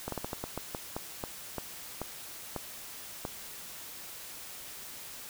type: slowing click train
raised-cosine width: 1 ms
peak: -20 dBFS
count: 14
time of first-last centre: 0.08-3.251 s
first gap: 43 ms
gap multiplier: 1.26
effects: white hiss -45 dBFS RMS until 5.29 s